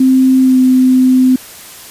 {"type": "tone with pitch glide", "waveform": "sine", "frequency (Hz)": [260.9, 256.9], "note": ["C4", "C4"], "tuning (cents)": [-5, -32], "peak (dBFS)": -5, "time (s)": [0, 1.36], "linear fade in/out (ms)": 5, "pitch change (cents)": -27, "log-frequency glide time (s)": [0.41, 0.58], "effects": ["white hiss -33 dBFS RMS until 1.9 s", "resampled to 32000 Hz"]}